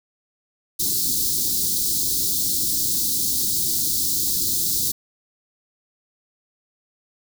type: band-stop noise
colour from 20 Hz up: white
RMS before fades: -22 dBFS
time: 0.79-4.92 s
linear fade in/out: 10 ms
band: 370 to 3900 Hz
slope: 48 dB/octave
effects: none